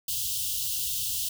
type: band-stop noise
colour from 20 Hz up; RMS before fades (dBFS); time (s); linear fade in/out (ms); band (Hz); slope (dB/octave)
white; -30; 0.08-1.29; 5; 140 to 2800; 96
effects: none